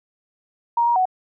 sine tone with pitch steps, 940 / 947 / 743 Hz, A#5 / A#5 / F#5, +14 / +27 / +7 cents, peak -15 dBFS, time 0.77-1.055 s, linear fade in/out 5 ms, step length 95 ms, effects none

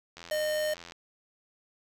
click train, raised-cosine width 0.2 ms, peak -27 dBFS, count 65, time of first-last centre 0.17-0.921 s, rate 85.2 Hz
square tone, 611 Hz, D#5, 32 cents flat, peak -28 dBFS, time 0.31-0.74 s, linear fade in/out 5 ms
effects none

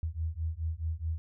sine beating tone pair, 78.6 / 83.3 Hz, D#2 / E2, +18 / +19 cents, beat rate 4.7 Hz, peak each -34 / -34 dBFS, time 0.03-1.18 s, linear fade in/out 0 ms, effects none

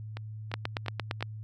two click trains, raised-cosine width 0.3 ms, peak -23 / -14 dBFS, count 4 / 7, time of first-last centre 0.17-1.208 / 0.54-1.226 s, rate 2.89 / 8.75 Hz, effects added 108 Hz sine -38 dBFS peak until 1.43 s

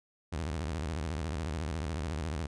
sawtooth tone with vibrato, 78 Hz, D#2, 5 cents sharp, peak -29 dBFS, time 0.32-2.47 s, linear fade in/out 10 ms, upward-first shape square, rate 14 Hz, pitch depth 180 cents each way, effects resampled to 22050 Hz

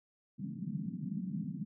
pink band-pass noise, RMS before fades -39 dBFS, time 0.38-1.65 s, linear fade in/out 20 ms, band 150 to 240 Hz, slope 48 dB/octave, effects none

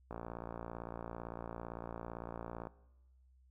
click train, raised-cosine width 1 ms, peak -29 dBFS, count 149, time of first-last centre 0.11-2.671 s, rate 57.8 Hz, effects noise-tail reverb RT60 1.0 s tail -20 dB re dry + added 64 Hz sine -63 dBFS peak until 3.5 s

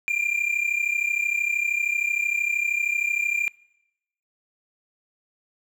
triangle tone pair together, 2376 / 2409 Hz, D7 / D7, +20 / +43 cents, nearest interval unison, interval 23 cents, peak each -23 dBFS, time 0.08-3.48 s, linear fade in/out 0 ms, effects noise-tail reverb RT60 0.9 s tail -25 dB re dry

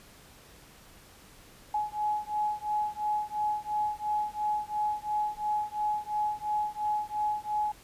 sine beating tone pair, 842 / 844.9 Hz, G#5 / G#5, +24 / +30 cents, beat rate 2.9 Hz, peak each -31 dBFS, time 1.74-7.72 s, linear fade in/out 5 ms, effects pink hiss -54 dBFS RMS until 7.83 s + resampled to 32000 Hz

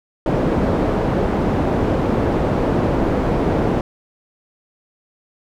white low-pass noise, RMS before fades -18 dBFS, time 0.26-3.81 s, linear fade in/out 2 ms, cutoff 480 Hz, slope 12 dB/octave, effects none

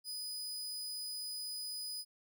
sawtooth tone, 4978 Hz, D#8, in tune, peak -37 dBFS, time 0.04-2.05 s, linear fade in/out 50 ms, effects none

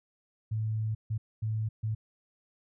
sine tone bursts at uneven times, 109.4 Hz, A2, 9 cents flat, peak -28 dBFS, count 4, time 0.51-0.95 / 1.1-1.18 / 1.42-1.69 / 1.83-1.95 s, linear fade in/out 10 ms, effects none

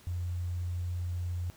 sine tone with quantisation, 88.3 Hz, F2, 20 cents sharp, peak -31 dBFS, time 0.07-1.5 s, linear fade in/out 0 ms, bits 10, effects pink hiss -58 dBFS RMS until 1.56 s

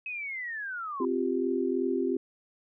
sine linear sweep, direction down, 2562 to 987.8 Hz, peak -33 dBFS, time 0.06-1.05 s, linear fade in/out 2 ms
sine chord, C suspended fourth, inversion none, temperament equal, 261.6 / 349.2 / 392 Hz, C4 / F4 / G4, 0 / 0 / 0 cents, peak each -30 dBFS, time 1-2.17 s, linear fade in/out 5 ms
effects none

